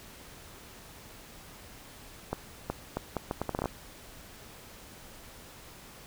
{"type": "accelerating click train", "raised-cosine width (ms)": 1, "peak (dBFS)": -16, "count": 12, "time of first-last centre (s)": [2.33, 3.657], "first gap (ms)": 370, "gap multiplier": 0.73, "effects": ["pink hiss -50 dBFS RMS until 6.06 s"]}